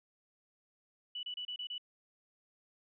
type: tone bursts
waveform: sine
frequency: 2960 Hz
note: F#7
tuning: in tune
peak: -38 dBFS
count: 6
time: 1.15-1.781 s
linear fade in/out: 5 ms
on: 81 ms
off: 29 ms
effects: none